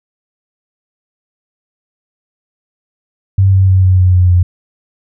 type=tone with pitch steps; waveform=sine; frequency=96.7 / 95.37 / 94.06 / 92.76 / 91.48 / 90.22 / 88.98 Hz; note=G2 / G2 / F#2 / F#2 / F#2 / F#2 / F2; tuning=-23 / -47 / +29 / +5 / -19 / -43 / +33 cents; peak=-5 dBFS; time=3.38-4.43 s; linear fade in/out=5 ms; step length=150 ms; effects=none